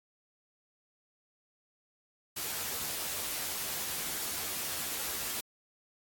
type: noise with comb filter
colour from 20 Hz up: white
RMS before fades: -36 dBFS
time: 2.36-5.41 s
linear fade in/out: 10 ms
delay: 13 ms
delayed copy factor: +0.75
effects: AAC 64 kbps